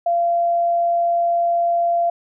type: tone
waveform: sine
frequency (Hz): 687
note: F5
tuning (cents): -29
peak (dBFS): -15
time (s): 0.06-2.1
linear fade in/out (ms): 5
effects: none